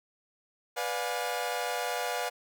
sawtooth chord, B diminished seventh, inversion none, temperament equal with one note detuned, 493.9 / 587.3 / 713.5 / 830.6 Hz, B4 / D5 / F5 / Ab5, 0 / 0 / +37 / 0 cents, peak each -32 / -34 / -30 / -34 dBFS, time 0.76-2.3 s, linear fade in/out 20 ms, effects none

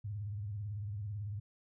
sine tone with vibrato, 103 Hz, G#2, 14 cents flat, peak -37 dBFS, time 0.04-1.4 s, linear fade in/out 10 ms, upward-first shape sine, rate 18 Hz, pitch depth 120 cents each way, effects none

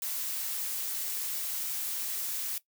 blue noise, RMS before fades -34 dBFS, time 0.02-2.58 s, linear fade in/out 2 ms, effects noise-tail reverb RT60 0.1 s tail -17 dB re dry

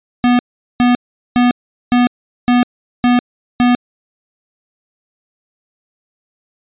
square tone bursts, 245 Hz, B3, 14 cents flat, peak -9 dBFS, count 7, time 0.24-3.75 s, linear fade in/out 0 ms, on 150 ms, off 410 ms, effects resampled to 8000 Hz

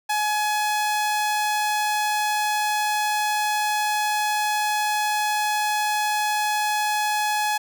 sawtooth tone, 844 Hz, G#5, 28 cents sharp, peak -17 dBFS, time 0.09-7.58 s, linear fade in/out 10 ms, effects none

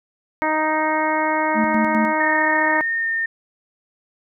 harmonic tone, 311.1 Hz, D#4, in tune, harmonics 1 / 2 / 3 / 4 / 5 / 6 / 7, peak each -25 / -24 / -21 / -28 / -29 / -27 / -28 dBFS, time 0.42-2.81 s, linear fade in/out 0 ms
sine tone with tremolo, 220 Hz, A3, in tune, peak -17 dBFS, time 1.54-2.14 s, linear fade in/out 50 ms, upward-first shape square, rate 4.9 Hz, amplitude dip 60%
sine tone with pitch glide, 1832 to 1820.4 Hz, A#6 to A#6, -31 to -42 cents, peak -19 dBFS, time 2.2-3.26 s, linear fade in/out 5 ms, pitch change -11 cents, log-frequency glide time 2.99-3.06 s
effects none

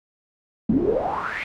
brown noise with band-pass filter sweep, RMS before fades -23 dBFS, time 0.69-1.44 s, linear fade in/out 5 ms, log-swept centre 220 to 2400 Hz, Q 7.2, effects none

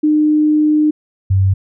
sine tone pair in turn, 303.7 / 96.02 Hz, D#4 / G2, -42 / -35 cents, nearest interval octave + minor sixth, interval 1993 cents, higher first, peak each -9 dBFS, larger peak neither, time 0.03-0.91 / 1.3-1.54 s, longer first, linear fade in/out 10 ms, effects none

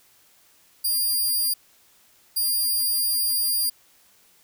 5% pulse tone bursts at uneven times, 4798 Hz, D8, 36 cents sharp, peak -14 dBFS, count 2, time 0.84-1.54 / 2.36-3.7 s, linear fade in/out 10 ms, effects white hiss -58 dBFS RMS until 4.43 s

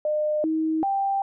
sine tone with pitch steps, 606 / 317.2 / 787 Hz, D#5 / D#4 / G5, -46 / +33 / +7 cents, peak -21 dBFS, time 0.05-1.22 s, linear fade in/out 2 ms, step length 390 ms, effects none

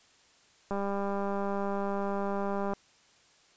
click train, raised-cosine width 1 ms, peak -20 dBFS, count 404, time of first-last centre 0.71-2.735 s, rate 199 Hz, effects white hiss -62 dBFS RMS until 3.56 s + resampled to 16000 Hz

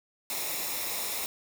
white noise with comb filter, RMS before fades -33 dBFS, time 0.3-1.26 s, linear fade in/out 0 ms, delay 0.65 ms, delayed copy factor -0.6, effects none

